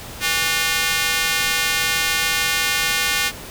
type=tone with high-pass filter; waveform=square; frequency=163.3 Hz; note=E3; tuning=16 cents flat; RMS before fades=-20 dBFS; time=0.2-3.32 s; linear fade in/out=50 ms; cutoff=2000 Hz; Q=1.1; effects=pink hiss -35 dBFS RMS until 3.5 s